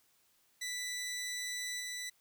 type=tone with level steps; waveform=15% pulse; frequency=1979 Hz; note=B6; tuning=3 cents sharp; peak=-31 / -33 dBFS; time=0.61-2.1 s; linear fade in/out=10 ms; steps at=1.8 s; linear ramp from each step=5 ms; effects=white hiss -71 dBFS RMS until 2.2 s